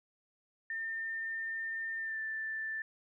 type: tone with pitch glide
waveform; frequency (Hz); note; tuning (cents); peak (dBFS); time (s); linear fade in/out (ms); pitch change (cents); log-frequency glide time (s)
sine; 1806 to 1767.8; A6 to A6; +45 to +8; -35; 0.7-2.82; 2; -37; 1.99-2.19
effects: none